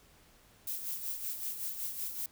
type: noise with tremolo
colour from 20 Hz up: violet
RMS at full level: -36 dBFS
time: 0.67-2.26 s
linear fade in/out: 2 ms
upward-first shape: sine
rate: 5.3 Hz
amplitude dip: 55%
effects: pink hiss -62 dBFS RMS until 2.31 s